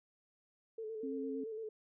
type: tone with vibrato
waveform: sine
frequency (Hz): 440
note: A4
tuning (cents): 0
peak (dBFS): -40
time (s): 0.78-1.69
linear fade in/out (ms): 5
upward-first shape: square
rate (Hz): 8.8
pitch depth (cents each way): 34
type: tone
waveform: sine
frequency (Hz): 268.2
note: C4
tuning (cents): +43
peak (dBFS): -39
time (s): 1.03-1.44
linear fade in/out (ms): 5
effects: none